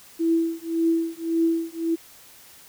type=tone with tremolo; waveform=sine; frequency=330.2 Hz; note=E4; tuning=3 cents sharp; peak=-16 dBFS; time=0.19-1.96 s; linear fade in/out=20 ms; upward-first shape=triangle; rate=1.8 Hz; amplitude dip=100%; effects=white hiss -49 dBFS RMS until 2.68 s